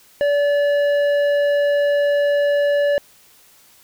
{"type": "tone with tanh clipping", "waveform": "sine", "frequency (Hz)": 576, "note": "D5", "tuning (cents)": -34, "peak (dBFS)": -16, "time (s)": [0.21, 2.98], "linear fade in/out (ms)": 0, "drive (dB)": 10, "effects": ["white hiss -51 dBFS RMS until 3.83 s"]}